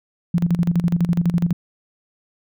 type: tone with tremolo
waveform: sine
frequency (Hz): 172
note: F3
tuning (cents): -26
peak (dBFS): -13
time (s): 0.34-1.53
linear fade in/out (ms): 5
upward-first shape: square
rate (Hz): 12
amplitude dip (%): 75
effects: none